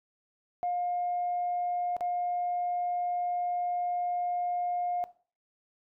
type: tone with dropouts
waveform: sine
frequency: 710 Hz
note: F5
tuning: 28 cents sharp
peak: -27 dBFS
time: 0.63-5.04 s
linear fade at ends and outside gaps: 0 ms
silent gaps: 1.966-2.008 s
effects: noise-tail reverb RT60 0.4 s tail -17 dB re dry + tanh soft clip ceiling -23 dBFS